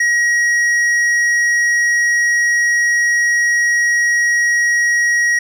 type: tone with hard clipping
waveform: triangle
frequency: 1900 Hz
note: A#6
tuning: 33 cents sharp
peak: -13 dBFS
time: 0-5.39 s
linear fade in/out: 5 ms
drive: 10 dB
effects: none